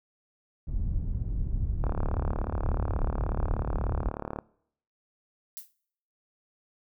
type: low-pass noise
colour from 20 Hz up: pink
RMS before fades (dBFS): -29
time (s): 0.67-4.1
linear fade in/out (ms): 10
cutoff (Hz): 100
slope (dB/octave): 12
type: click train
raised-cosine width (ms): 1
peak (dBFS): -19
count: 94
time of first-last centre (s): 1.84-4.388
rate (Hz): 36.5
type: noise with exponential decay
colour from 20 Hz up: violet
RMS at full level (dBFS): -36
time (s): 5.57-5.73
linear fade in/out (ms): 0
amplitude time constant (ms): 33
effects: noise-tail reverb RT60 0.7 s tail -23 dB re dry